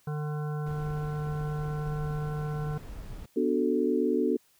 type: harmonic tone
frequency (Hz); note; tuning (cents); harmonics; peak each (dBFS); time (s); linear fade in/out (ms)
150; D3; +37; 1 / 3 / 5 / 7 / 9 / 10; -30 / -40 / -44 / -47 / -49 / -50; 0.07-2.78; 5
type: noise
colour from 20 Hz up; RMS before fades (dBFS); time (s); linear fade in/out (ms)
brown; -41; 0.66-3.26; 5
type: chord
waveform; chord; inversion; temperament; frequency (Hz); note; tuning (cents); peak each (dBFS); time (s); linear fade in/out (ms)
sine; B minor seventh; none; equal; 246.9 / 293.7 / 370 / 440; B3 / D4 / F#4 / A4; 0 / 0 / 0 / 0; -29; 3.36-4.37; 10
effects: white hiss -65 dBFS RMS until 4.59 s